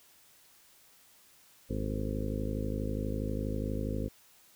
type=harmonic tone with a mistuned harmonic; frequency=52.3 Hz; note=G#1; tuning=13 cents sharp; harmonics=1 / 2 / 3 / 4 / 5 / 6 / 7 / 8 / 9 / 10; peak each=-36 / -37 / -43 / -39 / -39 / -44 / -45 / -46 / -44 / -43 dBFS; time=1.69-4.09 s; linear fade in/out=20 ms; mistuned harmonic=9; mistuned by=-44 cents; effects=white hiss -61 dBFS RMS until 4.55 s